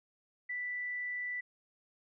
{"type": "tone", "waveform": "sine", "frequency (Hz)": 1975.5, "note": "B6", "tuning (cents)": 0, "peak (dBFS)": -35, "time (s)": [0.49, 1.41], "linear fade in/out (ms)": 10, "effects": []}